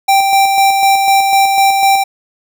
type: tone with tremolo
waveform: square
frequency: 784 Hz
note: G5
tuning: in tune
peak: -7 dBFS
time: 0.08-2.04 s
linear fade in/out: 10 ms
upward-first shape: square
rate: 4 Hz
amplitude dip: 35%
effects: none